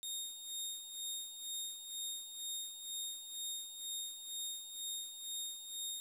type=tone with tremolo; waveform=20% pulse; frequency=3699 Hz; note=A#7; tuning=14 cents flat; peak=-33 dBFS; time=0.03-6 s; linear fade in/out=0 ms; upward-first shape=sine; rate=2.1 Hz; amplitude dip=65%; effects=10-bit